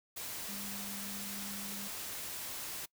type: tone in noise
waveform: sine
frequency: 200.8 Hz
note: G3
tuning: 42 cents sharp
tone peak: -46 dBFS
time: 0.48-1.88 s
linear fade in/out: 10 ms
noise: white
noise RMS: -42 dBFS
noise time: 0.16-2.86 s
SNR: -7 dB
effects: noise-tail reverb RT60 0.1 s tail -23 dB re dry

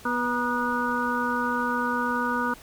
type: harmonic tone with a mistuned harmonic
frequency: 244.8 Hz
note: B3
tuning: 15 cents flat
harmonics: 1 / 2 / 4 / 5 / 6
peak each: -29 / -33 / -29 / -30 / -29 dBFS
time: 0.05-2.54 s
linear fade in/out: 5 ms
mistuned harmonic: 4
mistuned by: -44 cents
effects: pink hiss -48 dBFS RMS until 2.62 s

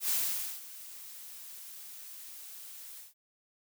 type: noise with ADSR envelope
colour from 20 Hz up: blue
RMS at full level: -29 dBFS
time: 0-3.14 s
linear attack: 93 ms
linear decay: 510 ms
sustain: -18 dB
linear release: 150 ms
effects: none

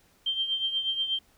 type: tone with tremolo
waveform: sine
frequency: 3152 Hz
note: G7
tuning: 9 cents sharp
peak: -23 dBFS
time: 0.26-1.19 s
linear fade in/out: 5 ms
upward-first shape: triangle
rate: 8.3 Hz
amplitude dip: 70%
effects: pink hiss -63 dBFS RMS until 1.37 s

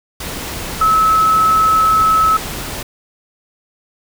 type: tone in noise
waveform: sine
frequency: 1296 Hz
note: E6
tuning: 30 cents flat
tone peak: -9 dBFS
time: 0.81-2.37 s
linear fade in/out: 5 ms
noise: pink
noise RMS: -25 dBFS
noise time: 0.2-2.83 s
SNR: +13 dB
effects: none

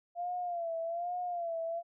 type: tone with vibrato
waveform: sine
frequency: 688 Hz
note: F5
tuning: 26 cents flat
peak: -33 dBFS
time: 0.15-1.83 s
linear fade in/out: 50 ms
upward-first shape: sine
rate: 1.2 Hz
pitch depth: 77 cents each way
effects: none

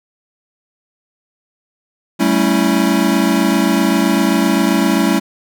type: chord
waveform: square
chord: A dominant seventh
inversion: third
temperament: equal with one note detuned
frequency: 192.3 / 220 / 277.2 / 329.6 Hz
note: G3 / A3 / C#4 / E4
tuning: -33 / 0 / 0 / 0 cents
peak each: -18 dBFS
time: 2.19-5.2 s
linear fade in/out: 20 ms
effects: none

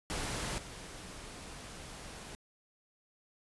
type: noise with level steps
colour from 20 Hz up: pink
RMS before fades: -37 / -47 dBFS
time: 0.1-2.35 s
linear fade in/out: 0 ms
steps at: 0.58 s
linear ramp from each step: 2 ms
effects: resampled to 24000 Hz

